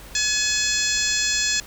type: harmonic tone with a mistuned harmonic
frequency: 851 Hz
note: G#5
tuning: 42 cents sharp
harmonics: 2 / 3 / 4 / 5 / 6 / 7 / 8 / 9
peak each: -28 / -28 / -28 / -28 / -28 / -28 / -28 / -28 dBFS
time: 0.15-1.6 s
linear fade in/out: 2 ms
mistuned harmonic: 9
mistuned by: -35 cents
effects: added 50 Hz sine -43 dBFS peak until 1.66 s + pink hiss -43 dBFS RMS until 1.66 s